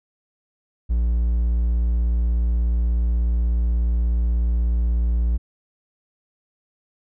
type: tone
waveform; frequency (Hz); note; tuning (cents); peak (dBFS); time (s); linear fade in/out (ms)
triangle; 58.27; A#1; 0; -15; 0.89-5.38; 20
effects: none

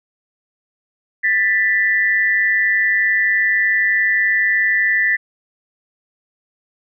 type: tone pair together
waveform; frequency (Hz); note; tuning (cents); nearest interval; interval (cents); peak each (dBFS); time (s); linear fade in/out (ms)
sine; 1772.2 / 1975.5; A6 / B6; +12 / 0; major second; 188; -16; 1.23-5.17; 20
effects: none

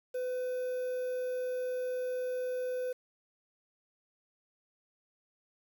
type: tone with quantisation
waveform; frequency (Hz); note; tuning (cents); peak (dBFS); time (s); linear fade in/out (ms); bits
triangle; 504; B4; +35; -30; 0.14-2.93; 10; 9
effects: none

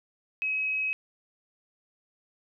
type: tone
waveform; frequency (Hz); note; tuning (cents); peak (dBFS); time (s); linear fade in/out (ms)
sine; 2551; D#7; +43; -26; 0.42-0.93; 0
effects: none

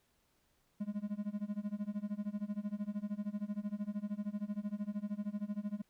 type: tone with tremolo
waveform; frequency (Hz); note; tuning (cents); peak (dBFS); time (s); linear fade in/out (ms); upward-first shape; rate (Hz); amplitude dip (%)
triangle; 206.6; G#3; -9; -31; 0.8-5.82; 10; sine; 13; 95
effects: pink hiss -75 dBFS RMS until 5.89 s

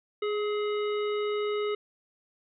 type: harmonic tone with a mistuned harmonic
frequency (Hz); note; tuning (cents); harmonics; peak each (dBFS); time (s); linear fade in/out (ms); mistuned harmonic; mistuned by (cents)
417.4; G#4; +9; 1 / 3 / 5 / 7 / 9; -27 / -37 / -41 / -44 / -46; 0.22-1.75; 5; 3; +27
effects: none

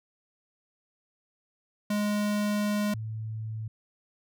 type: tone pair in turn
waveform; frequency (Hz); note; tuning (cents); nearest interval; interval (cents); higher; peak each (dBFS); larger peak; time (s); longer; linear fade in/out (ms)
square / sine; 207.7 / 110.03; G#3 / A2; 0 / 0; major seventh; 1100; first; -26 / -32; first; 1.9-2.94 / 2.94-3.68; first; 5
effects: none

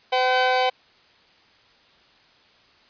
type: tone pair together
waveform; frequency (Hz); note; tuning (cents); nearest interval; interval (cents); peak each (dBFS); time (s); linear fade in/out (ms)
sawtooth; 510 / 764.1; C5 / G5; -44 / -44; perfect fifth; 700; -18 / -16; 0.12-0.7; 10
effects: white hiss -56 dBFS RMS until 2.89 s + resampled to 11025 Hz

